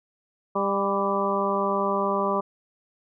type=harmonic tone with a mistuned harmonic; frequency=198.6 Hz; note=G3; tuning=23 cents sharp; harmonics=1 / 2 / 3 / 4 / 5 / 6; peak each=-30 / -28 / -28 / -33 / -28 / -28 dBFS; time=0.55-2.41 s; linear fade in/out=10 ms; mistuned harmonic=6; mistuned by=-34 cents; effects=none